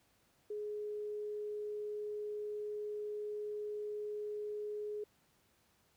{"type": "tone", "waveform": "sine", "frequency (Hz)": 419.3, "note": "G#4", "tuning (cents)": 17, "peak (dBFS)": -38, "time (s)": [0.5, 5.04], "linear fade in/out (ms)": 5, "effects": ["pink hiss -72 dBFS RMS until 5.96 s", "high-pass 60 Hz 12 dB/octave"]}